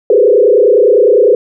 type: tone with frequency modulation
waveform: sine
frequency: 453.1 Hz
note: A#4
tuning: 49 cents flat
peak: -4 dBFS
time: 0.1-1.35 s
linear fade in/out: 2 ms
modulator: 29.9 Hz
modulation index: 2.2
effects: none